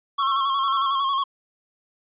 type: tone with vibrato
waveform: square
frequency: 1094 Hz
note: C#6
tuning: 23 cents flat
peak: -21 dBFS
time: 0.18-1.24 s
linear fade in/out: 10 ms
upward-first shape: square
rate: 11 Hz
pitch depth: 39 cents each way
type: tone with tremolo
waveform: sine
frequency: 1336 Hz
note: E6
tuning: 23 cents sharp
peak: -25 dBFS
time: 0.19-1.02 s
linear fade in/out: 10 ms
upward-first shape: sine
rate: 2.2 Hz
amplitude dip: 70%
effects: resampled to 8000 Hz